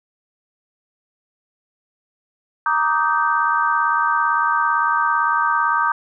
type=chord; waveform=sine; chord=Eb major seventh; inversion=second; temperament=just; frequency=933.4 / 1166.7 / 1244.5 / 1555.6 Hz; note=Bb5 / D6 / Eb6 / G6; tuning=+2 / -12 / 0 / -14 cents; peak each=-21 dBFS; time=2.66-5.92 s; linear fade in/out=2 ms; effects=none